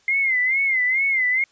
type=tone with vibrato; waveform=sine; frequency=2093 Hz; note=C7; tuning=in tune; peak=-17 dBFS; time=0.08-1.44 s; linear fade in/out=2 ms; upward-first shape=sine; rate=2.3 Hz; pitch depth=97 cents each way; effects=white hiss -59 dBFS RMS until 1.51 s + resampled to 16000 Hz